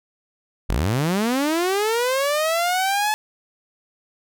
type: linear sweep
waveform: sawtooth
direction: up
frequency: 36.71 to 865 Hz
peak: -15 dBFS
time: 0.69-3.14 s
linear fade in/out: 0 ms
effects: none